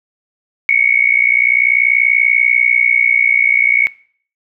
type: tone with amplitude modulation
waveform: sine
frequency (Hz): 2217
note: C#7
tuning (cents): 0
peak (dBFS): -5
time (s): 0.69-3.87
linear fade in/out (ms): 0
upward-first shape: sine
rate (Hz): 60.4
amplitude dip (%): 90
effects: noise-tail reverb RT60 0.5 s tail -21 dB re dry